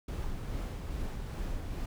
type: noise with tremolo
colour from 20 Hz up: brown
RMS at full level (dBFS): -35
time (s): 0.08-1.86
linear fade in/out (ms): 5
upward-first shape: sine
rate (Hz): 2.4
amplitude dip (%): 30
effects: none

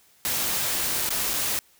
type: noise with dropouts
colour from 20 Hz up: white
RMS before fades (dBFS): -26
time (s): 0.25-1.59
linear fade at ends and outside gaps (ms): 0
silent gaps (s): 1.091-1.105 / 1.334-1.338
effects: white hiss -59 dBFS RMS until 1.79 s

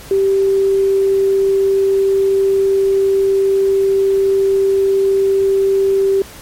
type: tone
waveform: sine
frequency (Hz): 390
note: G4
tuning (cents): -9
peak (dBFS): -10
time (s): 0.11-6.22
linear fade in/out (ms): 2
effects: pink hiss -36 dBFS RMS until 6.41 s + MP3 64 kbps

